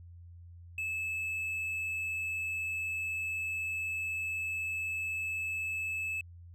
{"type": "tone", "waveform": "triangle", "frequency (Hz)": 2608, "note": "E7", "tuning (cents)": -19, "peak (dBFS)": -31, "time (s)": [0.78, 6.21], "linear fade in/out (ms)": 2, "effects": ["added 86 Hz sine -48 dBFS peak until 6.54 s"]}